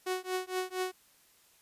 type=tone with tremolo; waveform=sawtooth; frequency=370 Hz; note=F#4; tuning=in tune; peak=-25 dBFS; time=0.06-0.92 s; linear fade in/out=10 ms; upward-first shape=triangle; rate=4.3 Hz; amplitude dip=100%; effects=white hiss -64 dBFS RMS until 1.61 s + resampled to 32000 Hz